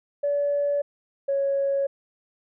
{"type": "tone pair in turn", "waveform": "sine", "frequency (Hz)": [574, 553.6], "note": ["D5", "C#5"], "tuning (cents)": [-40, -2], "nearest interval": "minor second", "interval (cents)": 62, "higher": "first", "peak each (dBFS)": -20, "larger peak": "neither", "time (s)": [[0.23, 0.82], [1.28, 1.87]], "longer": "neither", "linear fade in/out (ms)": 10, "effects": ["tanh soft clip ceiling -16 dBFS"]}